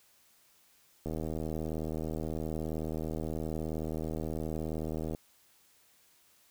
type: click train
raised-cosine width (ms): 2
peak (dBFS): -23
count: 324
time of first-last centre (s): 1.06-5.149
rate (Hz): 79
effects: white hiss -65 dBFS RMS until 6.5 s